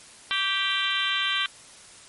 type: harmonic tone with a mistuned harmonic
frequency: 392 Hz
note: G4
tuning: in tune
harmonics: 3 / 4 / 5 / 6 / 7 / 8 / 9 / 10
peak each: -32 / -30 / -33 / -32 / -33 / -28 / -32 / -33 dBFS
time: 0.31-1.46 s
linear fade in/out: 0 ms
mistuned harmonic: 3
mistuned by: -28 cents
effects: white hiss -48 dBFS RMS until 2.08 s + MP3 48 kbps